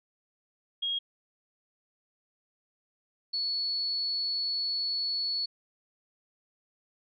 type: tone pair in turn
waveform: sine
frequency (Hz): 3272 / 4409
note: G#7 / C#8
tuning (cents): -26 / -10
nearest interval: perfect fourth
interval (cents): 516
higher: second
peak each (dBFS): -28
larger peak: neither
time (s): 0.82-0.99 / 3.33-5.46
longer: second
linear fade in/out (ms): 10
effects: none